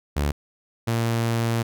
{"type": "tone pair in turn", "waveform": "sawtooth", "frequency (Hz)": [72.5, 115.55], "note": ["D2", "A#2"], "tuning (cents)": [-22, -15], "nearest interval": "minor sixth", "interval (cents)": 807, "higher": "second", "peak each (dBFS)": -17, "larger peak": "neither", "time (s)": [[0.16, 0.32], [0.87, 1.63]], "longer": "second", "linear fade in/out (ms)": 10, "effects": []}